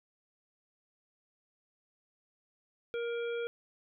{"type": "harmonic tone", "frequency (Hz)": 470, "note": "A#4", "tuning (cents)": 14, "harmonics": [1, 3, 5, 7], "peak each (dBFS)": [-33, -43, -47, -50], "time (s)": [2.94, 3.47], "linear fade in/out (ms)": 0, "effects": []}